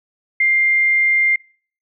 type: tone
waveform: sine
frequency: 2100 Hz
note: C7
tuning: 6 cents sharp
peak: -12 dBFS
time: 0.4-1.36 s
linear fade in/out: 5 ms
effects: noise-tail reverb RT60 0.5 s tail -26 dB re dry